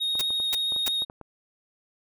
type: tone with vibrato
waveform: triangle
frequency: 3734 Hz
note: A#7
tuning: 2 cents sharp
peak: -23 dBFS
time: 0-1.05 s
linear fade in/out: 20 ms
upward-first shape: sine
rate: 12 Hz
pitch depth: 12 cents each way
type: clicks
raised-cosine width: 1 ms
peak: -27 dBFS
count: 9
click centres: 0.154 / 0.305 / 0.401 / 0.722 / 0.763 / 0.878 / 1.021 / 1.099 / 1.213 s
type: noise bursts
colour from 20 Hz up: white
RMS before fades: -29 dBFS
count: 3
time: 0.19-0.885 s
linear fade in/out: 5 ms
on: 25 ms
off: 310 ms
effects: none